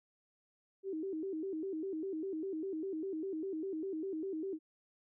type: tone with vibrato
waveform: sine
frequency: 349.3 Hz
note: F4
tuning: in tune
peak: -36 dBFS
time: 0.83-4.59 s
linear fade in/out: 50 ms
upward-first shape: square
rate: 5 Hz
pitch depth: 180 cents each way
effects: none